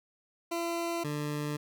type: tone pair in turn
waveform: 20% pulse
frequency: 338.7 / 148.28 Hz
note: E4 / D3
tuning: +47 / +17 cents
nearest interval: octave + major second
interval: 1430 cents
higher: first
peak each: -26 / -27 dBFS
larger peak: first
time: 0.51-1.04 / 1.04-1.57 s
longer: neither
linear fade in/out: 10 ms
effects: none